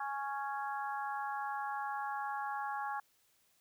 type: harmonic tone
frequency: 277.2 Hz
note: C#4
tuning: in tune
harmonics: 3 / 4 / 5 / 6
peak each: -38 / -42 / -45 / -45 dBFS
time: 0-3 s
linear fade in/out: 5 ms
effects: white hiss -72 dBFS RMS until 3.6 s